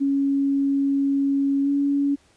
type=tone with pitch glide; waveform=sine; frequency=277.2 to 282 Hz; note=C#4 to C#4; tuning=0 to +30 cents; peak=-18 dBFS; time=0-2.16 s; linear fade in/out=20 ms; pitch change=+30 cents; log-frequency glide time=1.63-1.69 s; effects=pink hiss -59 dBFS RMS until 2.36 s + resampled to 22050 Hz